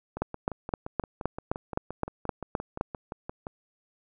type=two click trains; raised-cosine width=1 ms; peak=-12 / -21 dBFS; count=11 / 20; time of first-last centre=0.22-2.811 / 0.17-3.469 s; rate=3.86 / 5.76 Hz; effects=none